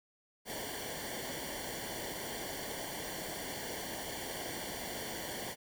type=noise with comb filter; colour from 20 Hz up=pink; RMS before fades=-41 dBFS; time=0.45-5.56 s; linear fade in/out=50 ms; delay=0.78 ms; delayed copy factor=-0.8; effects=none